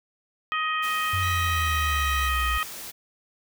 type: harmonic tone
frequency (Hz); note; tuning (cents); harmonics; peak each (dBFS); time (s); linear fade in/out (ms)
627; D#5; +13; 2 / 3 / 4 / 5; -26 / -30 / -32 / -34; 0.52-2.63; 0
type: noise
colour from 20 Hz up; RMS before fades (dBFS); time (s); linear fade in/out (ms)
white; -38; 0.82-2.92; 20
type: exponential sweep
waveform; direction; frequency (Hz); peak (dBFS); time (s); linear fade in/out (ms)
sine; down; 94.5 to 58.27; -26; 1.13-2.58; 5
type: tone with vibrato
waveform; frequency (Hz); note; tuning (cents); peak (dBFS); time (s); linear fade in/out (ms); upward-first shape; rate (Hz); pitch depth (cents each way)
20% pulse; 1943; B6; -29; -30; 1.22-2.29; 10; sine; 3.2; 9
effects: none